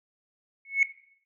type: tone with exponential growth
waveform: sine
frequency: 2200 Hz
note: C#7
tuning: 14 cents flat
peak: -13 dBFS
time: 0.65-0.83 s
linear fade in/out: 2 ms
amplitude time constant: 38 ms
effects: noise-tail reverb RT60 0.6 s tail -17 dB re dry + tanh soft clip ceiling -13 dBFS